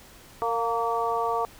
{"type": "harmonic tone with a mistuned harmonic", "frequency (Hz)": 230, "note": "A#3", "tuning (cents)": -23, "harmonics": [2, 3, 4, 5], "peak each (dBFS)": [-29, -29, -29, -29], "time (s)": [0.42, 1.45], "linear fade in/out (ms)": 0, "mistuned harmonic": 3, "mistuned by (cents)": 30, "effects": ["pink hiss -50 dBFS RMS until 1.59 s"]}